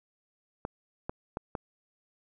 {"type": "clicks", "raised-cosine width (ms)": 1, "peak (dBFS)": -19, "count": 4, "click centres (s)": [0.651, 1.095, 1.371, 1.552], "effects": []}